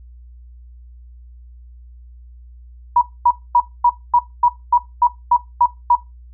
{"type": "tone bursts", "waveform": "sine", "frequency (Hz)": 964, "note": "B5", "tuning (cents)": -42, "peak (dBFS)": -8, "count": 11, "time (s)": [2.96, 5.954], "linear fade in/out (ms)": 5, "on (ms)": 54, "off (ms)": 240, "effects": ["noise-tail reverb RT60 0.2 s tail -17 dB re dry", "added 60 Hz sine -38 dBFS peak until 6.33 s"]}